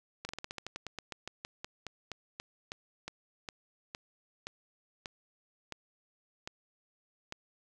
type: slowing click train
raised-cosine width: 0.2 ms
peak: -22 dBFS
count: 27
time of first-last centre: 0.25-7.324 s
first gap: 40 ms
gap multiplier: 1.13
effects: none